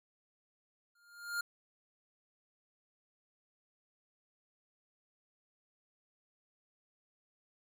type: tone with exponential growth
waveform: square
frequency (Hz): 1407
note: F6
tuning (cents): +12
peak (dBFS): -32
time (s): 0.95-1.41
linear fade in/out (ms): 5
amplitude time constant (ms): 100
effects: none